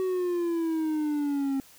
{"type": "exponential sweep", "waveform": "triangle", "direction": "down", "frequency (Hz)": [377.2, 268.4], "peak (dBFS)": -23, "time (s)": [0, 1.6], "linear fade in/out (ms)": 0, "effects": ["white hiss -54 dBFS RMS until 1.78 s"]}